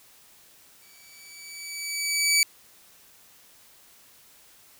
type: tone with exponential growth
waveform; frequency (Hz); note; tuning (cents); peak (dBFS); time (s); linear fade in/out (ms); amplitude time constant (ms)
15% pulse; 2291; D7; -44; -10; 0.82-2.43; 1; 350
effects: white hiss -55 dBFS RMS until 4.79 s